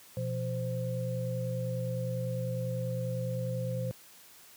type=tone cluster; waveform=sine; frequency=122.7 / 172.7 / 519 Hz; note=B2 / F3 / C5; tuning=-11 / -19 / -14 cents; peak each=-32 / -38 / -36 dBFS; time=0.17-3.91 s; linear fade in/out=0 ms; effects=white hiss -55 dBFS RMS until 4.56 s + high-pass 80 Hz 12 dB/octave